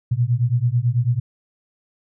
sine beating tone pair, 116.54 / 125.64 Hz, A#2 / B2, 0 / +30 cents, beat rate 9.1 Hz, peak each -19 / -19 dBFS, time 0.11-1.2 s, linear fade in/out 10 ms, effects none

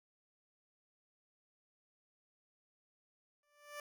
15% pulse tone with exponential growth, 587.3 Hz, D5, in tune, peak -36 dBFS, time 3.43-3.8 s, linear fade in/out 2 ms, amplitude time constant 80 ms, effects none

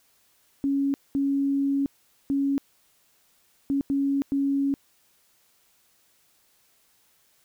sine tone bursts at uneven times, 277.5 Hz, C#4, 2 cents sharp, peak -21 dBFS, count 6, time 0.64-0.94 / 1.15-1.86 / 2.3-2.58 / 3.7-3.81 / 3.9-4.22 / 4.32-4.74 s, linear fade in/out 0 ms, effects white hiss -64 dBFS RMS until 7.44 s

